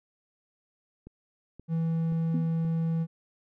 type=click train; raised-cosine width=3 ms; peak=-32 dBFS; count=4; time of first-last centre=1.07-2.649 s; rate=1.9 Hz
type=tone; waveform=triangle; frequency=163.9 Hz; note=E3; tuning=10 cents flat; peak=-23 dBFS; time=1.68-3.07 s; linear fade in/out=50 ms
type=tone with exponential decay; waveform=sine; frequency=245 Hz; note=B3; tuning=14 cents flat; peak=-25 dBFS; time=2.34-2.57 s; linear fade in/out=5 ms; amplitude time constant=48 ms
effects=none